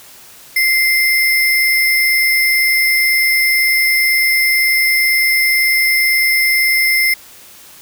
sine tone with sample-and-hold, 2089 Hz, C7, 3 cents flat, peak -10 dBFS, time 0.56-7.14 s, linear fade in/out 5 ms, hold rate 7350 Hz, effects white hiss -40 dBFS RMS until 7.81 s

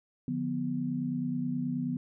sine chord, B diminished, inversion first, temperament just, 148.16 / 177.8 / 246.9 Hz, D3 / F3 / B3, +16 / +31 / 0 cents, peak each -36 / -36 / -31 dBFS, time 0.28-1.97 s, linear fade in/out 2 ms, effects none

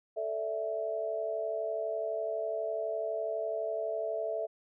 sine chord, A suspended fourth, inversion none, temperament equal, 440 / 587.3 / 659.3 Hz, A4 / D5 / E5, 0 / 0 / 0 cents, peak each -37 / -39 / -33 dBFS, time 0.16-4.47 s, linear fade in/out 20 ms, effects none

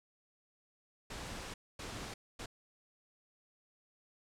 pink noise bursts at uneven times, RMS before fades -44 dBFS, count 3, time 1.1-1.54 / 1.79-2.14 / 2.39-2.46 s, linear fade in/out 5 ms, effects low-pass 8000 Hz 12 dB/octave

